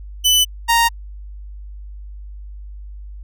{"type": "tone pair in turn", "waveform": "sawtooth", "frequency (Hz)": [2999, 930.5], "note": ["F#7", "A#5"], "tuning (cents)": [23, -3], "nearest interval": "octave + minor sixth", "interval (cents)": 2026, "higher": "first", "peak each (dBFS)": -8, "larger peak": "neither", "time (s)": [[0.24, 0.45], [0.68, 0.89]], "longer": "neither", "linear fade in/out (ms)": 20, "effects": ["added 50 Hz sine -31 dBFS peak until 3.23 s"]}